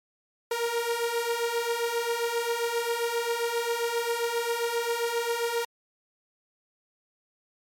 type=beating tone pair; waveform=sawtooth; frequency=463.8 / 471.3 Hz; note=A#4 / A#4; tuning=-9 / +19 cents; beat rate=7.5 Hz; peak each=-27 / -24 dBFS; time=0.51-5.65 s; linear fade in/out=5 ms; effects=MP3 64 kbps